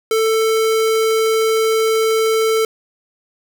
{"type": "tone", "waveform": "square", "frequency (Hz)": 443.5, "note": "A4", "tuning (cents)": 14, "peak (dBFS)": -14, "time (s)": [0.11, 2.65], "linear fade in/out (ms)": 2, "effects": ["7-bit"]}